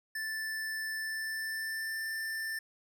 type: tone with pitch glide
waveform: square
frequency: 1760 to 1779.4 Hz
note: A6 to A6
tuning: 0 to +19 cents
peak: -35 dBFS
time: 0.15-2.59 s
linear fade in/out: 5 ms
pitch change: +19 cents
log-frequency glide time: 0.97-1.97 s
effects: none